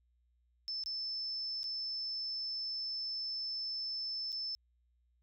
sine tone with dropouts, 5274 Hz, E8, in tune, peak -36 dBFS, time 0.68-4.55 s, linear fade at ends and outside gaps 0 ms, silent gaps 0.837-0.86 / 1.632-1.641 / 4.32-4.327 s, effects added 60 Hz sine -70 dBFS peak until 5.22 s

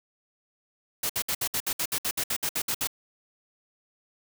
white noise bursts, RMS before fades -28 dBFS, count 15, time 1.03-2.873 s, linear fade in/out 5 ms, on 65 ms, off 62 ms, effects none

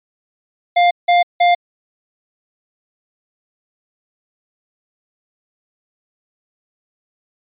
square tone bursts, 702 Hz, F5, 9 cents sharp, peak -10 dBFS, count 3, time 0.76-1.55 s, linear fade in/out 10 ms, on 150 ms, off 170 ms, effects resampled to 8000 Hz

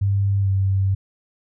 sine tone with pitch glide, 99.2 to 96.71 Hz, G2 to G2, +21 to -23 cents, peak -16 dBFS, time 0.01-0.95 s, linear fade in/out 10 ms, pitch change -44 cents, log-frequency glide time 0.4-0.49 s, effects none

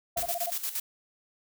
sine tone bursts, 690 Hz, F5, 21 cents flat, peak -29 dBFS, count 6, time 0.16-0.505 s, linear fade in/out 10 ms, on 40 ms, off 21 ms
blue noise with tremolo, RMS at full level -31 dBFS, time 0.17-0.8 s, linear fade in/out 5 ms, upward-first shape square, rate 8.6 Hz, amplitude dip 70%
pink noise with exponential decay, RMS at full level -39 dBFS, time 0.17-0.48 s, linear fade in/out 2 ms, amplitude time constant 66 ms
effects none

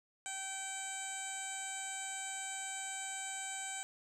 15% pulse tone with low-pass filter, 772 Hz, G5, 27 cents flat, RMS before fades -42 dBFS, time 0.26-3.83 s, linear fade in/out 0 ms, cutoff 7900 Hz, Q 6.4, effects none

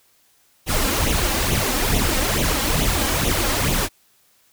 pink noise with flanger, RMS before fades -20 dBFS, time 0.66-3.89 s, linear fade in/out 50 ms, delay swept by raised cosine 0.3 to 3.8 ms, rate 2.3 Hz, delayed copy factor +0.7, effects white hiss -59 dBFS RMS until 4.52 s

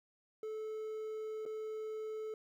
triangle tone with dropouts, 434.9 Hz, A4, 20 cents flat, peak -37 dBFS, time 0.43-2.34 s, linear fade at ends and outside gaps 2 ms, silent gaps 1.454-1.461 s, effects 12-bit

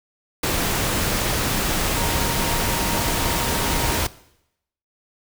sine tone in noise, 932.3 Hz, A#5, in tune, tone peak -30 dBFS, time 1.96-3.98 s, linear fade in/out 5 ms, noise pink, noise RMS -22 dBFS, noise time 0.43-4.07 s, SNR -11 dB, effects noise-tail reverb RT60 0.8 s tail -19 dB re dry

